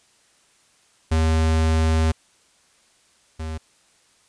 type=tone pair in turn; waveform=square; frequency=80 / 79.4 Hz; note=D#2 / D#2; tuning=+49 / +36 cents; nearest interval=unison; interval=13 cents; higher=first; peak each=-17 / -28 dBFS; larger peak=first; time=1.11-2.12 / 3.39-3.58 s; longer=first; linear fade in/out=10 ms; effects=white hiss -59 dBFS RMS until 4.28 s + resampled to 22050 Hz